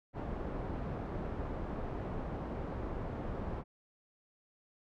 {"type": "low-pass noise", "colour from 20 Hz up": "pink", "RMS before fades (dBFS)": -39, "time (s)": [0.13, 3.64], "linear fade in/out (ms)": 50, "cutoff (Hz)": 870, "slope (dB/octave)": 12, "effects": []}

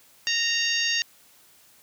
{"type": "harmonic tone", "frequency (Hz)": 927, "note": "A#5", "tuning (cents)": -10, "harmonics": [2, 3, 4, 5, 6, 7], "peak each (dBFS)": [-28, -27, -31, -29, -31, -33], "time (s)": [0.27, 1.02], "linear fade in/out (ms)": 0, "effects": ["white hiss -56 dBFS RMS until 1.82 s", "high-pass 60 Hz 12 dB/octave"]}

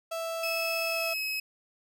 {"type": "tone", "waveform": "35% pulse", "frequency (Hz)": 659.3, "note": "E5", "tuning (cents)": 0, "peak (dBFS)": -30, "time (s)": [0.11, 1.14], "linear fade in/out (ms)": 10}
{"type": "tone with pitch glide", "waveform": "30% pulse", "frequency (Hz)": [2601, 2561], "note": ["E7", "D#7"], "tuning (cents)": [-24, 49], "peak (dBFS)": -27, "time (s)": [0.43, 1.4], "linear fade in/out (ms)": 5, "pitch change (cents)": -27, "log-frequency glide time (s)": [0.85, 1.22]}
{"effects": []}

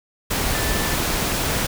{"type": "tone in noise", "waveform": "sine", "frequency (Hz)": 1760, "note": "A6", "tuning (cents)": 0, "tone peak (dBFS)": -31, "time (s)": [0.54, 0.95], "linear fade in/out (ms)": 10, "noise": "pink", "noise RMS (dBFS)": -22, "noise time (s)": [0.3, 1.67], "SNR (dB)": -12, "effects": []}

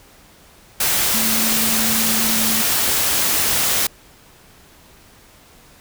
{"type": "tone in noise", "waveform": "sine", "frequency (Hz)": 222.1, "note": "A3", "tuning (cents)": 16, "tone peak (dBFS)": -24, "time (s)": [1.14, 2.62], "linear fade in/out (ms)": 5, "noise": "white", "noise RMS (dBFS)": -18, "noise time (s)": [0.8, 3.87], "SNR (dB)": -9, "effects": ["pink hiss -48 dBFS RMS until 5.8 s"]}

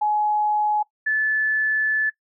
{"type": "tone pair in turn", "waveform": "sine", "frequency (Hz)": [843, 1737.4], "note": ["G#5", "A6"], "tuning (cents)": [26, -22], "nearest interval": "octave + minor second", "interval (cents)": 1252, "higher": "second", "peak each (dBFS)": -18, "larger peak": "neither", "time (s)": [[0.01, 0.83], [1.06, 2.1]], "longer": "second", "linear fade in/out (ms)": 10, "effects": ["noise-tail reverb RT60 0.1 s tail -19 dB re dry"]}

